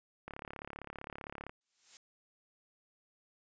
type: click train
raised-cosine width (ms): 0.5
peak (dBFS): -28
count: 44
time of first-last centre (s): 0.28-1.495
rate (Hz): 35.4
type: noise with exponential growth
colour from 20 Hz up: blue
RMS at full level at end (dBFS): -47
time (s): 1.61-1.97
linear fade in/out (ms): 1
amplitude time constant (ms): 78
effects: resampled to 16000 Hz